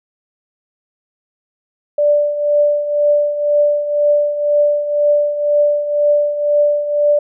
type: tone with tremolo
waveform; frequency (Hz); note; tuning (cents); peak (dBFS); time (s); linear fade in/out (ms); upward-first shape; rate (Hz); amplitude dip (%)
sine; 587.3; D5; 0; -8; 1.98-7.19; 5; triangle; 2; 70
effects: none

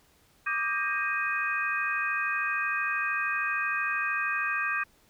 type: tone cluster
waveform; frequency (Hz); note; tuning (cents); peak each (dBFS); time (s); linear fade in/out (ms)
sine; 1167 / 1240 / 1598 / 1862 / 2496; D6 / D#6 / G6 / A#6 / D#7; -11 / -6 / +33 / -2 / +5; -33 / -39 / -30 / -35 / -32; 0.46-4.84; 10
effects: pink hiss -63 dBFS RMS until 5.09 s

